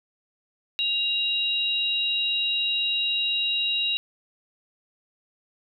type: tone pair together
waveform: sine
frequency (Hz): 2794 / 3832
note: F7 / A#7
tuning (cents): 0 / +47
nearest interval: perfect fourth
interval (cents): 547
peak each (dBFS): -25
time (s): 0.79-3.97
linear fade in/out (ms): 0
effects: none